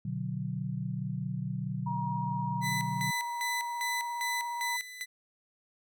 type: chord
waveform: sine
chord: B minor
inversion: none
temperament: just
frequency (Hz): 123.47 / 148.16 / 185.21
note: B2 / D3 / F#3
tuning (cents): 0 / +16 / +2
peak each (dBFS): -36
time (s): 0.05-3.11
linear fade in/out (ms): 5
type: tone with vibrato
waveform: sine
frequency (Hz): 950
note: A#5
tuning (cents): +33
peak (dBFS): -33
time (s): 1.86-4.77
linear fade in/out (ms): 10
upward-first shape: square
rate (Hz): 17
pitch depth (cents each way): 11
type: tone with tremolo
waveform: sawtooth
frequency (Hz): 2000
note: B6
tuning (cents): +21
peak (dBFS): -28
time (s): 2.61-5.06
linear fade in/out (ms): 50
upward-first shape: square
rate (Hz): 2.5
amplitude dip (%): 75
effects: none